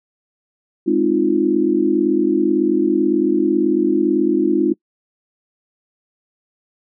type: chord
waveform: sine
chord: F minor seventh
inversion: first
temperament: equal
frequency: 207.7 / 261.6 / 311.1 / 349.2 Hz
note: Ab3 / C4 / Eb4 / F4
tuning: 0 / 0 / 0 / 0 cents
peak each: -23 / -21 / -17 / -17 dBFS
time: 0.86-4.74 s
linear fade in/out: 20 ms
effects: noise-tail reverb RT60 0.1 s tail -26 dB re dry